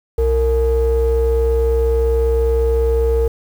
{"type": "ring-modulated tone", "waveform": "triangle", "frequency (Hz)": 197.3, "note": "G3", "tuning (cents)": 11, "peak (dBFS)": -7, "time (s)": [0.18, 3.28], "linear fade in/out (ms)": 5, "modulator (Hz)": 260, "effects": ["tanh soft clip ceiling -3 dBFS", "7-bit"]}